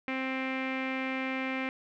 sawtooth tone with low-pass filter, 262.7 Hz, C4, 7 cents sharp, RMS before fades -33 dBFS, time 0.08-1.69 s, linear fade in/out 0 ms, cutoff 2300 Hz, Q 5.2, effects none

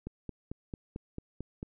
click train, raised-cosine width 3 ms, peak -25 dBFS, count 8, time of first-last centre 0.07-1.629 s, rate 4.49 Hz, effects none

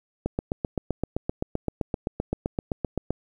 click train, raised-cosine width 2 ms, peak -12 dBFS, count 23, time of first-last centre 0.26-3.106 s, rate 7.73 Hz, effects 9-bit

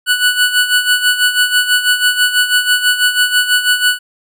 25% pulse tone with tremolo, 1480 Hz, F#6, in tune, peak -4 dBFS, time 0.06-3.99 s, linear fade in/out 50 ms, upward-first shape sine, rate 6.1 Hz, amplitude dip 70%, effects none

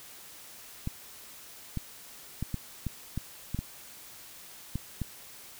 clicks, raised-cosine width 5 ms, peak -19 dBFS, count 10, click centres 0.874 / 1.773 / 2.426 / 2.543 / 2.867 / 3.176 / 3.546 / 3.59 / 4.756 / 5.017 s, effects white hiss -49 dBFS RMS until 5.59 s

